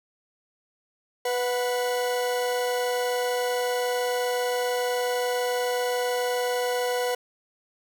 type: tone pair together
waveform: 40% pulse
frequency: 493.9 / 733 Hz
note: B4 / F#5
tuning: 0 / -16 cents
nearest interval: perfect fifth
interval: 684 cents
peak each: -24 / -30 dBFS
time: 1.25-7.15 s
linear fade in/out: 5 ms
effects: none